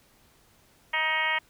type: harmonic tone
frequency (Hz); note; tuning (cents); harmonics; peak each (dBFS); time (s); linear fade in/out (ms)
314.6; D#4; +19; 2 / 3 / 4 / 5 / 6 / 7 / 8 / 9 / 10; -39 / -31 / -36 / -39 / -28 / -29 / -37 / -36 / -37; 0.93-1.39; 10
effects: pink hiss -61 dBFS RMS until 1.49 s